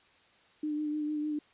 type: tone with vibrato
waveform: sine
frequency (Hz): 301.1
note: D4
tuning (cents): +43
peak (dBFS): -30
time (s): 0.63-1.39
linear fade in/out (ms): 5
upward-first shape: sine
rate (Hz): 6.6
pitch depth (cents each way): 23
effects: white hiss -63 dBFS RMS until 1.53 s + resampled to 8000 Hz